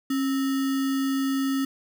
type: tone with sample-and-hold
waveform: sine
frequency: 270.7 Hz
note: C#4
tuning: 41 cents flat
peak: -22 dBFS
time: 0.1-1.65 s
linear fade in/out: 5 ms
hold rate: 1575 Hz
effects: none